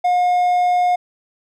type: tone with hard clipping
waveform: triangle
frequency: 717 Hz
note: F5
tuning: 45 cents sharp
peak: -14 dBFS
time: 0.04-0.96 s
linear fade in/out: 10 ms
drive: 6 dB
effects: none